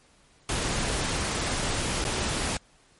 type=noise with dropouts; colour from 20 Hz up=pink; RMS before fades=-28 dBFS; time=0.49-2.57 s; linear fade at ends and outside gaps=2 ms; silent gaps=2.042-2.05 s; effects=pink hiss -60 dBFS RMS until 2.99 s + MP3 48 kbps